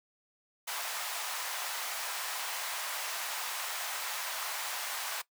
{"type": "high-pass noise", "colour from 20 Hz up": "pink", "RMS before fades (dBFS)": -37, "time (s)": [0.67, 5.22], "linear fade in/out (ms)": 10, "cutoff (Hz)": 750, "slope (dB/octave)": 24, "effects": ["noise-tail reverb RT60 0.1 s tail -18 dB re dry"]}